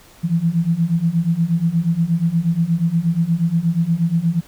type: beating tone pair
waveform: sine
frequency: 162.7 / 171.1 Hz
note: E3 / F3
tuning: -22 / -35 cents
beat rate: 8.4 Hz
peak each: -19 / -17 dBFS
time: 0.23-4.41 s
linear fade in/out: 20 ms
effects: pink hiss -47 dBFS RMS until 4.47 s